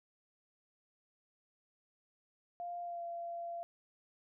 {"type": "tone with pitch glide", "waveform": "sine", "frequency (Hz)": [698.5, 684.9], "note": ["F5", "F5"], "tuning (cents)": [0, -34], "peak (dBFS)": -39, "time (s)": [2.6, 3.63], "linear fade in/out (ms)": 0, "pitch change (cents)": -34, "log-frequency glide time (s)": [2.82, 3.03], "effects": []}